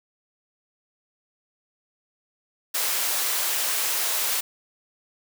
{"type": "high-pass noise", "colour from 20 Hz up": "white", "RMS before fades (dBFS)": -25, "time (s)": [2.74, 4.41], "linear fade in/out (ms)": 10, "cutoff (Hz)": 510, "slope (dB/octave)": 12, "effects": []}